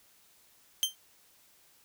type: tone with exponential decay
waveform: sawtooth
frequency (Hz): 3136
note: G7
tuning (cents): 0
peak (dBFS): -18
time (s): 0.83-0.95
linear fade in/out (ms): 0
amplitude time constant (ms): 26
effects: white hiss -63 dBFS RMS until 1.84 s